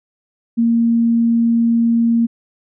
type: tone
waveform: sine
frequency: 231.9 Hz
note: A#3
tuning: 9 cents flat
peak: -11 dBFS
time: 0.57-2.27 s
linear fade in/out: 20 ms
effects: none